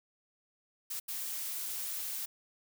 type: noise bursts at uneven times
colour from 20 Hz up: blue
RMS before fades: -38 dBFS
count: 2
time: 0.9-1 / 1.08-2.26 s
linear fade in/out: 10 ms
effects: none